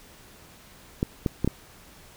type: clicks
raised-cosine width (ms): 3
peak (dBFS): -10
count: 4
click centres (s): 1.029 / 1.262 / 1.446 / 1.476
effects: pink hiss -51 dBFS RMS until 2.16 s